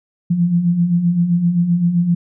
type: beating tone pair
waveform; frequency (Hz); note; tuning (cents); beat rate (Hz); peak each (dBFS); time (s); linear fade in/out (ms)
sine; 167.3 / 175; E3 / F3; +26 / +4; 7.7; -21 / -13; 0.3-2.15; 10
effects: none